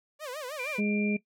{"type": "tone with vibrato", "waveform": "sawtooth", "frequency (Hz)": 554.4, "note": "C#5", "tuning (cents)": 0, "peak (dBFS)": -32, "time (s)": [0.19, 0.81], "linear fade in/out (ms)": 50, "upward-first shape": "sine", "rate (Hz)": 6.4, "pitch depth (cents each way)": 210}
{"type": "tone", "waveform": "sine", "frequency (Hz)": 2378, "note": "D7", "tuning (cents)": 21, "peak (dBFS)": -33, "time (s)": [0.59, 1.17], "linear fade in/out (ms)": 5}
{"type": "harmonic tone", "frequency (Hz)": 207.7, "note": "G#3", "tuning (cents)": 0, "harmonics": [1, 2, 3], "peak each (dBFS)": [-26, -34, -42], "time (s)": [0.78, 1.17], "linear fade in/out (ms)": 10}
{"effects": ["noise-tail reverb RT60 0.1 s tail -18 dB re dry"]}